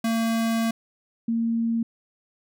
square / sine tone pair in turn, 227.1 / 229.6 Hz, A#3 / A#3, -45 / -26 cents, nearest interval unison, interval 19 cents, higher second, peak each -22 / -21 dBFS, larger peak second, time 0.04-0.71 / 1.28-1.83 s, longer first, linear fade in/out 5 ms, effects none

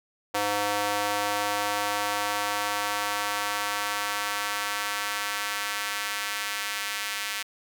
square tone with high-pass filter sweep, 102.8 Hz, G#2, 17 cents flat, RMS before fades -29 dBFS, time 0.34-7.43 s, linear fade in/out 10 ms, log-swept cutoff 620 to 2000 Hz, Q 1.1, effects none

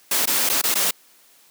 white noise with dropouts, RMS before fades -20 dBFS, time 0.11-0.91 s, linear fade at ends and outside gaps 5 ms, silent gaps 0.257-0.273 / 0.492-0.497 / 0.616-0.637 / 0.743-0.753 s, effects white hiss -54 dBFS RMS until 1.5 s + high-pass 200 Hz 12 dB/octave

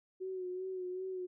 sine tone with vibrato, 370 Hz, F#4, in tune, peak -37 dBFS, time 0.2-1.27 s, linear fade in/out 20 ms, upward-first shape sine, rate 2.6 Hz, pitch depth 38 cents each way, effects none

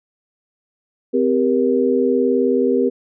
sine tone cluster, 256.9 / 395.1 / 474.3 Hz, C4 / G4 / A#4, -32 / +14 / +30 cents, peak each -18 dBFS, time 1.13-2.9 s, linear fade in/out 20 ms, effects none

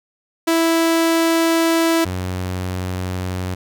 sawtooth tone pair in turn, 329.6 / 91.85 Hz, E4 / F#2, 0 / -12 cents, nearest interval octave + minor seventh, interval 2212 cents, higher first, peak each -10 / -18 dBFS, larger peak first, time 0.47-2.05 / 2.05-3.55 s, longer first, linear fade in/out 10 ms, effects none

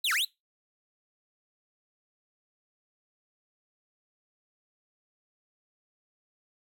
45% pulse linear two-way sweep, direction down then up, 4177 to 1226 to 4177 Hz, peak -25 dBFS, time 0.04-0.25 s, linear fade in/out 5 ms, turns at 0.13 s, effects noise-tail reverb RT60 0.2 s tail -23 dB re dry

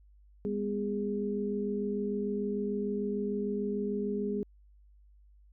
sine tone cluster, 202.9 / 249.6 / 411.8 Hz, G#3 / B3 / G#4, -40 / +19 / -15 cents, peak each -33 / -38 / -33 dBFS, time 0.45-4.43 s, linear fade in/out 0 ms, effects added 50 Hz sine -56 dBFS peak until 5.52 s

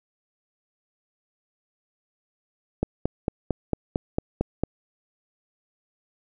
click train, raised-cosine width 2 ms, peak -9 dBFS, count 9, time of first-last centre 2.83-4.636 s, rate 4.43 Hz, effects none

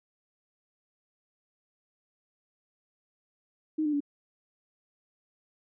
sine tone with pitch steps, 310.9 / 298.8 / 287.1 Hz, D#4 / D4 / D4, -1 / +30 / -39 cents, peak -25 dBFS, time 3.78-4.005 s, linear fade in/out 10 ms, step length 75 ms, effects none

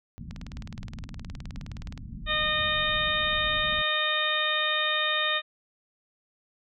pink low-pass noise, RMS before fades -39 dBFS, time 0.18-3.82 s, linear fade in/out 0 ms, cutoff 250 Hz, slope 48 dB/octave
click train, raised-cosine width 0.2 ms, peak -26 dBFS, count 33, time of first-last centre 0.31-1.977 s, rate 19.2 Hz
harmonic tone, 613 Hz, D#5, 26 cents flat, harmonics 1 / 2 / 3 / 4 / 5 / 6, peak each -34 / -31 / -29 / -33 / -34 / -28 dBFS, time 2.26-5.42 s, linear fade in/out 50 ms
effects none

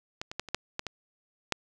clicks, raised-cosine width 0.2 ms, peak -17 / -21 / -14 / -25 / -10 / -14 / -17 / -9 dBFS, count 8, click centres 0.215 / 0.315 / 0.396 / 0.487 / 0.546 / 0.794 / 0.867 / 1.523 s, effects none

